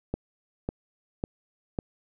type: click train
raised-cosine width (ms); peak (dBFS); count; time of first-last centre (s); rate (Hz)
2; -15; 4; 0.14-1.788; 1.82
effects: none